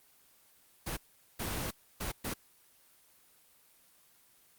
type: noise bursts at uneven times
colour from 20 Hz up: pink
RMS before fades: -36 dBFS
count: 4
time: 0.86-0.97 / 1.39-1.71 / 2-2.12 / 2.24-2.34 s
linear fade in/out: 10 ms
effects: white hiss -64 dBFS RMS until 4.58 s + Opus 24 kbps